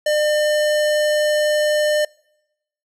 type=tone; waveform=square; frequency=602 Hz; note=D5; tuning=43 cents sharp; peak=-16 dBFS; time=0.06-2.05 s; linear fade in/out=5 ms; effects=noise-tail reverb RT60 0.9 s tail -26 dB re dry + low-pass 11000 Hz 12 dB/octave